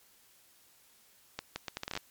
accelerating click train, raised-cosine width 0.2 ms, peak -18 dBFS, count 11, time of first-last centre 1.39-1.974 s, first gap 170 ms, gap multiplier 0.72, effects white hiss -63 dBFS RMS until 2.1 s + MP3 96 kbps

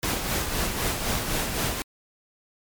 pink noise with tremolo, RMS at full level -25 dBFS, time 0.03-1.82 s, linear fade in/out 0 ms, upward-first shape sine, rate 3.9 Hz, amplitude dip 45%, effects MP3 96 kbps

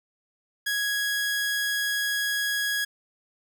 sawtooth tone, 1661.2 Hz, G#6, in tune, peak -21 dBFS, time 0.66-2.85 s, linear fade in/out 10 ms, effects none

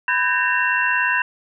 sine tone cluster, 993 / 1533 / 1630 / 1823 / 2721 Hz, B5 / G6 / G#6 / A#6 / F7, +9 / -39 / -33 / -39 / -46 cents, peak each -23 dBFS, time 0.08-1.22 s, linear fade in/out 2 ms, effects none

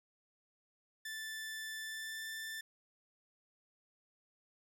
sawtooth tone with pitch glide, 1760 to 1772.2 Hz, A6 to A6, 0 to +12 cents, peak -38 dBFS, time 1.05-2.61 s, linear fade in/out 5 ms, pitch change +12 cents, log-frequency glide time 1.8-2.26 s, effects none

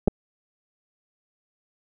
clicks, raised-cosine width 2 ms, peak -7 dBFS, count 2, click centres 0.076 / 0.081 s, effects none

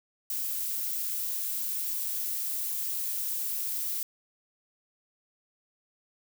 violet noise, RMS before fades -32 dBFS, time 0.3-4.03 s, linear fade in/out 2 ms, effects none

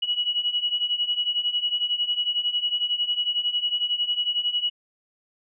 sine beating tone pair, 2916 / 2927 Hz, F#7 / F#7, -26 / -19 cents, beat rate 11 Hz, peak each -27 / -24 dBFS, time 0.02-4.7 s, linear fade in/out 10 ms, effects none

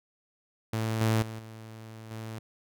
sawtooth tone with level steps, 111.1 Hz, A2, 17 cents sharp, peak -24 / -19 / -33 / -39 / -33 dBFS, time 0.73-2.39 s, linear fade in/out 5 ms, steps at 1.01 / 1.22 / 1.39 / 2.11 s, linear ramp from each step 2 ms, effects none

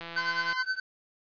click train, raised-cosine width 0.3 ms, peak -24 dBFS, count 88, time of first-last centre 0.01-0.528 s, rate 168 Hz
square tone with tremolo, 1525 Hz, G6, 48 cents flat, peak -25 dBFS, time 0.16-0.8 s, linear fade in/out 5 ms, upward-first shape triangle, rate 9.6 Hz, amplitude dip 100%
sawtooth tone, 1027 Hz, C6, 33 cents flat, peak -29 dBFS, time 0.17-0.63 s, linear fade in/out 10 ms
effects resampled to 11025 Hz + 10-bit

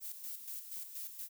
violet noise with tremolo, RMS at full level -43 dBFS, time 0-1.29 s, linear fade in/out 50 ms, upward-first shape square, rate 4.2 Hz, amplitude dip 55%, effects none

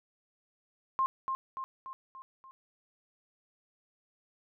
sine tone with echo, 1061 Hz, C6, 24 cents sharp, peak -25 dBFS, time 0.99-1.06 s, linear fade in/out 0 ms, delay 290 ms, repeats 5, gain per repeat -5 dB, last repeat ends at 2.51 s, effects none

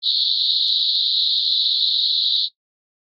pink band-pass noise, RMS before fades -19 dBFS, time 0.02-2.49 s, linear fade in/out 50 ms, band 3600 to 4300 Hz, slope 96 dB/octave, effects noise-tail reverb RT60 0.1 s tail -18 dB re dry + AAC 64 kbps

